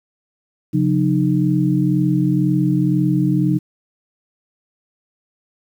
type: tone cluster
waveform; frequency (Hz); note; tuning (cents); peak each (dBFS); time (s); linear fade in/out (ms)
sine; 137.3 / 179.3 / 306.7; C#3 / F3 / D#4; -16 / +46 / -25; -18; 0.73-3.59; 20
effects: 8-bit